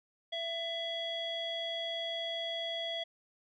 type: tone with low-pass filter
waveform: square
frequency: 667 Hz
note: E5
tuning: 20 cents sharp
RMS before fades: -37 dBFS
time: 0.32-3.04 s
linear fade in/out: 10 ms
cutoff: 3200 Hz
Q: 8.4
effects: none